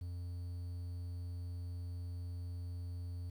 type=tone with quantisation; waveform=triangle; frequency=88 Hz; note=F2; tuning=14 cents sharp; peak=-38 dBFS; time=0.01-3.3 s; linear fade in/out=5 ms; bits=11; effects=none